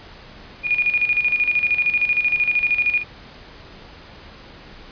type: tone with tremolo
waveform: sine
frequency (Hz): 2441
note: D#7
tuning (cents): -34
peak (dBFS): -14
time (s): 0.63-3.04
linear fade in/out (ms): 50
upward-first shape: square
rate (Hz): 13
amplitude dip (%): 65
effects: pink hiss -42 dBFS RMS until 4.91 s + resampled to 11025 Hz